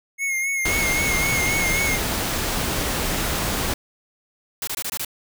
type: tone with vibrato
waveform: square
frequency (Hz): 2162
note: C#7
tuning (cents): -44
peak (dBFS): -22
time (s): 0.18-1.99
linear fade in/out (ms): 50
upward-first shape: sine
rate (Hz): 3.8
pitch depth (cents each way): 43
type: noise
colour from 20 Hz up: pink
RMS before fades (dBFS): -24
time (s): 0.65-3.74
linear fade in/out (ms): 5
type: noise bursts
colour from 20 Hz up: white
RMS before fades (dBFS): -27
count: 6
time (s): 4.62-5.048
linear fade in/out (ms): 2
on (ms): 53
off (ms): 22
effects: none